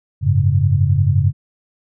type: chord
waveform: sine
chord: F# suspended second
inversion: none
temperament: equal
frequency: 92.5 / 103.83 / 138.59 Hz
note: F#2 / G#2 / C#3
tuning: 0 / 0 / 0 cents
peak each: -16 dBFS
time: 0.21-1.33 s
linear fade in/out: 50 ms
effects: none